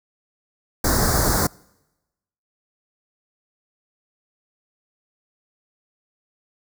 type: band-stop noise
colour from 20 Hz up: pink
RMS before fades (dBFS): -19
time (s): 0.84-1.47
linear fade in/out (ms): 5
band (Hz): 1800 to 4400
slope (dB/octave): 48
effects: noise-tail reverb RT60 1.0 s tail -26 dB re dry